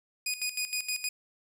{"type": "tone with tremolo", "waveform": "15% pulse", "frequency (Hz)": 2478, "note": "D#7", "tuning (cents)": -8, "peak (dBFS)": -22, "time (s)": [0.26, 1.09], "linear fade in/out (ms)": 5, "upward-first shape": "square", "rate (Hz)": 6.4, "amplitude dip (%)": 75, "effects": []}